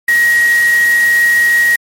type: tone in noise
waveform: sine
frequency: 1893 Hz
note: A#6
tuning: 26 cents sharp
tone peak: -7 dBFS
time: 0.08-1.76 s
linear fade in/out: 5 ms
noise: white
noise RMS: -24 dBFS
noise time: 0.08-1.76 s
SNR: +14 dB
effects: MP3 64 kbps